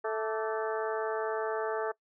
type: harmonic tone with a mistuned harmonic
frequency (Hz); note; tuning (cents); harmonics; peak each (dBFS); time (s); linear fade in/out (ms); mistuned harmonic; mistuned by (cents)
219.4; A3; -5; 2 / 3 / 4 / 5 / 6 / 7 / 8; -32 / -36 / -38 / -40 / -42 / -43 / -44; 0.04-1.92; 10; 5; +99
effects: noise-tail reverb RT60 0.1 s tail -22 dB re dry